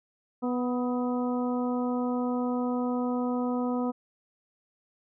harmonic tone with a mistuned harmonic, 246.9 Hz, B3, in tune, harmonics 1 / 2 / 3 / 4 / 5, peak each -27 / -33 / -37 / -39 / -41 dBFS, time 0.42-3.92 s, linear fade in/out 20 ms, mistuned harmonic 5, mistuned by +31 cents, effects none

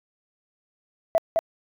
sine tone with echo, 659.3 Hz, E5, in tune, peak -15 dBFS, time 1.15-1.18 s, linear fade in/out 0 ms, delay 210 ms, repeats 1, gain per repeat -2 dB, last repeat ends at 1.39 s, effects tanh soft clip ceiling -11 dBFS

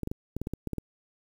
clicks, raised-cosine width 3 ms, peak -19 dBFS, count 10, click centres 0.033 / 0.074 / 0.115 / 0.366 / 0.416 / 0.471 / 0.536 / 0.673 / 0.733 / 0.783 s, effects 8-bit

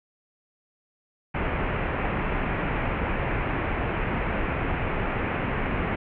pink low-pass noise, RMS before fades -27 dBFS, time 1.34-5.96 s, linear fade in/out 10 ms, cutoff 2600 Hz, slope 48 dB/octave, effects none

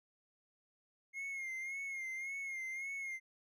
triangle tone with vibrato, 2141 Hz, C7, 39 cents sharp, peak -38 dBFS, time 1.13-3.2 s, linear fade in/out 50 ms, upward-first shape sine, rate 1.8 Hz, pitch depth 55 cents each way, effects none

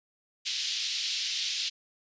pink band-pass noise, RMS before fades -32 dBFS, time 0.45-1.7 s, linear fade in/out 20 ms, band 3100 to 5400 Hz, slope 24 dB/octave, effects resampled to 16000 Hz

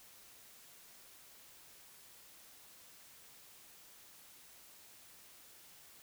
silence, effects white hiss -59 dBFS RMS until 6.02 s

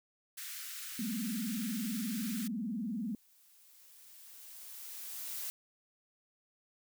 white high-pass noise, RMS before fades -44 dBFS, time 0.37-2.48 s, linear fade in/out 10 ms, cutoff 1300 Hz, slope 48 dB/octave
sine tone with vibrato, 220 Hz, A3, in tune, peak -34 dBFS, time 0.99-3.15 s, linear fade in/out 2 ms, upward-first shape sine, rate 20 Hz, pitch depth 240 cents each way
blue noise with exponential growth, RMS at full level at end -39 dBFS, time 2.18-5.5 s, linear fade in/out 0 ms, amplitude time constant 720 ms
effects none

